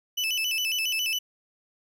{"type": "tone with vibrato", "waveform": "35% pulse", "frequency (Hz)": 2800, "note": "F7", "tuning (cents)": 4, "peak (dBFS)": -23, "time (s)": [0.17, 1.19], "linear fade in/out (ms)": 10, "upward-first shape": "square", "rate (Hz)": 7.3, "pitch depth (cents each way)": 110, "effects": []}